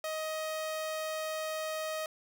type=tone; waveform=sawtooth; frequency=628 Hz; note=D#5; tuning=16 cents sharp; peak=-30 dBFS; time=0.04-2.06 s; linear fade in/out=2 ms; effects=none